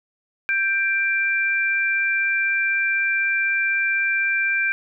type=tone pair together; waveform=sine; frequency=1576 / 2360 Hz; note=G6 / D7; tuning=+9 / +8 cents; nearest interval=perfect fifth; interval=699 cents; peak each=-21 dBFS; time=0.49-4.72 s; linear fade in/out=0 ms; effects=none